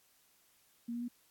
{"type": "tone with pitch steps", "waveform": "sine", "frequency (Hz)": [235.1, 238.5, 242], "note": ["A#3", "A#3", "B3"], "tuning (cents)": [15, 40, -35], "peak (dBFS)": -36, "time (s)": [0.88, 1.084], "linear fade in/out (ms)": 10, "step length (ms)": 68, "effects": ["white hiss -69 dBFS RMS until 1.3 s", "AAC 64 kbps"]}